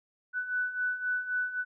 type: beating tone pair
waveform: sine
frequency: 1489 / 1492.8 Hz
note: F#6 / F#6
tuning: +11 / +15 cents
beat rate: 3.8 Hz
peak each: -35 / -30 dBFS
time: 0.33-1.65 s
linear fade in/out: 50 ms
effects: none